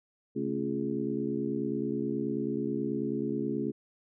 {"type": "harmonic tone with a mistuned harmonic", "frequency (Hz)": 69.3, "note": "C#2", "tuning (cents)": 0, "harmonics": [2, 3, 4, 5, 6], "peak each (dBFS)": [-40, -34, -34, -35, -36], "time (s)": [0.35, 3.72], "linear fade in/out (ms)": 20, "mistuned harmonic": 3, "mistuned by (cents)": 88, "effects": []}